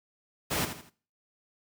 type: noise with echo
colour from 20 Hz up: pink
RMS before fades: -29 dBFS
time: 0.5-0.66 s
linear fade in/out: 20 ms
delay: 81 ms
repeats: 3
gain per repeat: -9 dB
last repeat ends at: 0.903 s
effects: noise-tail reverb RT60 0.4 s tail -18 dB re dry + high-pass 80 Hz 12 dB/octave